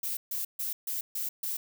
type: noise bursts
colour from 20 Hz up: violet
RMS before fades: -33 dBFS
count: 6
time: 0.03-1.57 s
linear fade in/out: 5 ms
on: 140 ms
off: 140 ms
effects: none